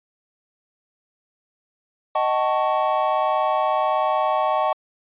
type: chord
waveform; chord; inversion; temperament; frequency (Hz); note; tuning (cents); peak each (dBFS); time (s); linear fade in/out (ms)
triangle; D# half-diminished seventh; none; equal with one note detuned; 622.3 / 758.6 / 880 / 1108.7; D#5 / F#5 / A5 / C#6; 0 / +43 / 0 / 0; -21 / -22 / -23 / -22; 2.15-4.73; 5
effects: resampled to 8000 Hz